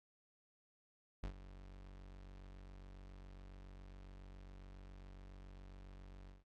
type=tone with ADSR envelope; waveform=40% pulse; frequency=47.25 Hz; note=F#1; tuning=37 cents sharp; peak=-38 dBFS; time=1.23-6.44 s; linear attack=8 ms; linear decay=87 ms; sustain=-14 dB; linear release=160 ms; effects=low-pass 5000 Hz 12 dB/octave + AAC 48 kbps